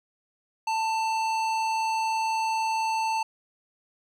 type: tone with hard clipping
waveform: sine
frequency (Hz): 889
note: A5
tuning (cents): +18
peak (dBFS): -26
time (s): 0.67-3.23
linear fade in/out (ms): 5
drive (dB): 14
effects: none